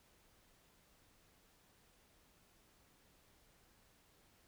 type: silence
effects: pink hiss -70 dBFS RMS until 4.47 s